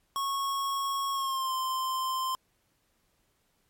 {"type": "tone with pitch glide", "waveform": "square", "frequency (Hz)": [1100, 1042.5], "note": ["C#6", "C6"], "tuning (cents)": [-14, -7], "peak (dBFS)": -29, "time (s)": [0.16, 2.35], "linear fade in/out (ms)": 0, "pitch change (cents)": -93, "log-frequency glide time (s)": [1.12, 1.53], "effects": ["pink hiss -72 dBFS RMS until 3.69 s", "MP3 64 kbps"]}